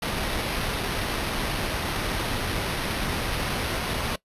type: noise with sample-and-hold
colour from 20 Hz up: pink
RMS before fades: -28 dBFS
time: 0.02-4.16 s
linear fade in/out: 5 ms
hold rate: 7350 Hz
effects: noise-tail reverb RT60 0.1 s tail -20 dB re dry + resampled to 32000 Hz